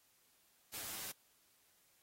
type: noise with comb filter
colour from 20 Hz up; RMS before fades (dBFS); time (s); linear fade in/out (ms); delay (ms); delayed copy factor
white; -45; 0.73-1.12; 10; 9.1; +0.75
effects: white hiss -72 dBFS RMS until 2.02 s + AAC 48 kbps